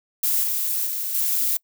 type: noise with level steps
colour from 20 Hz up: violet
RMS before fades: -21 / -24 / -27 / -22 dBFS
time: 0.23-1.57 s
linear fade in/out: 5 ms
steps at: 0.43 / 0.86 / 1.14 s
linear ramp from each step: 10 ms
effects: noise-tail reverb RT60 0.1 s tail -25 dB re dry